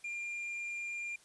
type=tone with tanh clipping; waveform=sine; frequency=2397 Hz; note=D7; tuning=35 cents sharp; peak=-38 dBFS; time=0.04-1.16 s; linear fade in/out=5 ms; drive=4 dB; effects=white hiss -63 dBFS RMS until 1.24 s + resampled to 24000 Hz